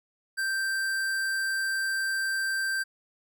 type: tone with hard clipping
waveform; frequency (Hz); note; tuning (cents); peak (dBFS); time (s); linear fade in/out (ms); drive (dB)
sine; 1568; G6; 0; -28; 0.37-2.84; 20; 16
effects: none